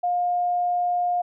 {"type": "tone", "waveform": "sine", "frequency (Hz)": 710, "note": "F5", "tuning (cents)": 28, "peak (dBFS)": -20, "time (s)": [0.03, 1.22], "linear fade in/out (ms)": 10, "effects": []}